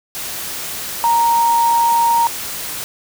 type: tone in noise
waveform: sine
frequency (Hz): 932.3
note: A#5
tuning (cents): 0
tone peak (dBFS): -11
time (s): 1.04-2.27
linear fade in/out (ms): 0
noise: white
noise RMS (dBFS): -26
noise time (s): 0.15-2.84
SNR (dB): +12
effects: none